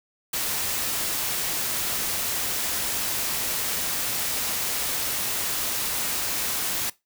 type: noise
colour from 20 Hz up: white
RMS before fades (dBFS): -27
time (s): 0.33-6.9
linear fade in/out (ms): 5
effects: noise-tail reverb RT60 0.2 s tail -20 dB re dry